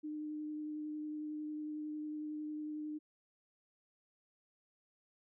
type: tone with vibrato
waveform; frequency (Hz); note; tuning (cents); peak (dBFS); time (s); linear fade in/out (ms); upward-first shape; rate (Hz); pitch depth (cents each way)
sine; 303.4; D#4; -44; -39; 0.03-2.99; 20; triangle; 11; 13
effects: none